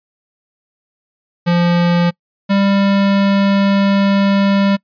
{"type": "tone pair in turn", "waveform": "square", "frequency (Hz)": [173.5, 198], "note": ["F3", "G3"], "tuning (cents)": [-11, 18], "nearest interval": "major second", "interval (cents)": 229, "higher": "second", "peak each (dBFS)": -11, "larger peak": "neither", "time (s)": [[1.46, 2.11], [2.49, 4.77]], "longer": "second", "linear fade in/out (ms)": 20, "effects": ["noise-tail reverb RT60 0.1 s tail -26 dB re dry", "resampled to 11025 Hz"]}